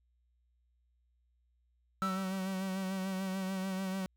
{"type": "tone with exponential decay", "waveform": "triangle", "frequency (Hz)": 1326, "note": "E6", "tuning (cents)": 10, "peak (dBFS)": -28, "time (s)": [2.02, 2.53], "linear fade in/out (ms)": 1, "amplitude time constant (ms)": 110}
{"type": "tone with vibrato", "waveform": "45% pulse", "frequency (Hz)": 190, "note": "F#3", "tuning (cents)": 46, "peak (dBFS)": -34, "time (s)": [2.02, 4.06], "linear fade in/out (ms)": 0, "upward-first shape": "sine", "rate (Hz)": 6.8, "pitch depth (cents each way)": 34}
{"effects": ["added 60 Hz sine -70 dBFS peak until 4.16 s"]}